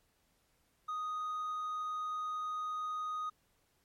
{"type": "tone with hard clipping", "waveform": "sine", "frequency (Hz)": 1244.5, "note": "D#6", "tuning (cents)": 0, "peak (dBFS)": -36, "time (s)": [0.88, 3.3], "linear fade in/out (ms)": 10, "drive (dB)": 2, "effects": ["pink hiss -74 dBFS RMS until 3.84 s", "MP3 64 kbps"]}